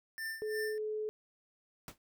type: tone with tremolo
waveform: square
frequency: 1788 Hz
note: A6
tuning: 27 cents sharp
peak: -37 dBFS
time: 0.18-0.78 s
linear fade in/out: 0 ms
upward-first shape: sine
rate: 2.9 Hz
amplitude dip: 85%
type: tone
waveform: sine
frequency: 428.9 Hz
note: A4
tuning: 44 cents flat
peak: -34 dBFS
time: 0.42-1.09 s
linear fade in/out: 0 ms
type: noise with exponential decay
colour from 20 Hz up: pink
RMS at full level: -42 dBFS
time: 1.88-1.98 s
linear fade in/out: 1 ms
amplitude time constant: 21 ms
effects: none